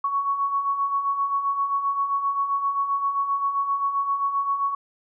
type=beating tone pair; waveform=sine; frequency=1108 / 1115.6 Hz; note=C#6 / C#6; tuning=-1 / +11 cents; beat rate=7.6 Hz; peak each=-30 / -22 dBFS; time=0.04-4.75 s; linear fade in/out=5 ms; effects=none